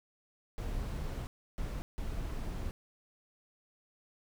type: noise bursts at uneven times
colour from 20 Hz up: brown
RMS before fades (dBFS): -37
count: 3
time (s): 0.58-1.27 / 1.58-1.82 / 1.98-2.71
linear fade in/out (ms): 0
effects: none